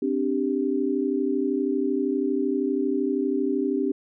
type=chord; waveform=sine; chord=C suspended second; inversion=none; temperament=just; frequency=261.6 / 294.3 / 392.4 Hz; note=C4 / D4 / G4; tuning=0 / +4 / +2 cents; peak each=-26 dBFS; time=0.02-3.92 s; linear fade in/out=5 ms; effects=none